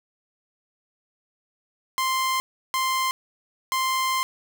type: tone bursts at uneven times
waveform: sawtooth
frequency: 1046.5 Hz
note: C6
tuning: in tune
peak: -18 dBFS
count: 3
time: 1.98-2.4 / 2.74-3.11 / 3.72-4.23 s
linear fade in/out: 0 ms
effects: 9-bit